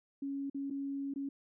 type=tone with dropouts; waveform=sine; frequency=277.2 Hz; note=C#4; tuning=in tune; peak=-35 dBFS; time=0.22-1.29 s; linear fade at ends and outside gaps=5 ms; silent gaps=0.499-0.545 / 0.701-0.707 / 1.139-1.159 s; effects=none